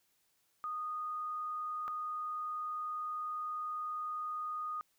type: tone pair in turn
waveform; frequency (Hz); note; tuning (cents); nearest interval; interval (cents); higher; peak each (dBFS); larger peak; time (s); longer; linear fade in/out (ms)
sine; 1235 / 1235; D#6 / D#6; -13 / -13; unison; 0; neither; -36 / -36; neither; 0.64-1.88 / 1.88-4.81; second; 0
effects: white hiss -75 dBFS RMS until 4.98 s